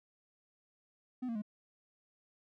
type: tone with pitch steps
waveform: triangle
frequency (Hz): 252.7 / 230.4 / 210.1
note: B3 / A#3 / G#3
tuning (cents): +40 / -20 / +20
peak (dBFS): -33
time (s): 1.22-1.421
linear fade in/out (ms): 10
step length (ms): 67
effects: none